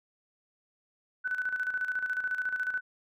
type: tone with tremolo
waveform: sine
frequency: 1500 Hz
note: F#6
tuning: 23 cents sharp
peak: -27 dBFS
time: 1.24-2.81 s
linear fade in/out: 20 ms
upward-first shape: square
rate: 14 Hz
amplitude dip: 60%
effects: none